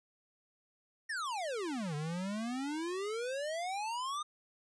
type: exponential two-way sweep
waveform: square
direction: down then up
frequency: 1887 to 144.7 to 1238 Hz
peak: -36 dBFS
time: 1.09-4.23 s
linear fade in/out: 10 ms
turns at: 1.95 s
effects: resampled to 22050 Hz